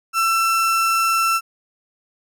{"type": "tone", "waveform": "35% pulse", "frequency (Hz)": 1339, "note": "E6", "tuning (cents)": 27, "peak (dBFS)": -14, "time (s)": [0.13, 1.41], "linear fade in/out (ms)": 50, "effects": []}